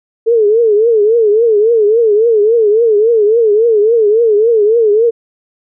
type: tone with vibrato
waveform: sine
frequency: 440 Hz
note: A4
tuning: in tune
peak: -6 dBFS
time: 0.26-5.11 s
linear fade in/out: 20 ms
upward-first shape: triangle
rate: 3.6 Hz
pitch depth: 150 cents each way
effects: none